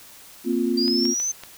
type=chord; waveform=sine; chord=Bb suspended second; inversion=none; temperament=just; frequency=233.1 / 262.2 / 349.6 Hz; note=Bb3 / C4 / F4; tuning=0 / +4 / +2 cents; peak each=-24 dBFS; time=0.44-1.15 s; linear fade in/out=50 ms
type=linear sweep; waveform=sine; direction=up; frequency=4699 to 6260 Hz; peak=-22 dBFS; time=0.77-1.32 s; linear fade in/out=10 ms
type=clicks; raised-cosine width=0.2 ms; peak=-19 dBFS; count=4; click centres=0.88 / 1.054 / 1.2 / 1.436 s
effects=white hiss -46 dBFS RMS until 1.57 s